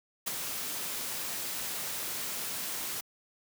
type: noise with ADSR envelope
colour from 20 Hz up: white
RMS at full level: -30 dBFS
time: 0.26-3.01 s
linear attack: 17 ms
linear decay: 11 ms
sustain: -6 dB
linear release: 9 ms
effects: high-pass 100 Hz 12 dB/octave